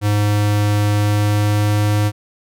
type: tone with pitch glide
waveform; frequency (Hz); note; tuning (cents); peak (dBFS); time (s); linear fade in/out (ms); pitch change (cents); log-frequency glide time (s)
square; 103.83 to 104.43; G#2 to G#2; 0 to +10; -14; 0.01-2.12; 50; +10; 0.92-1.79
effects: none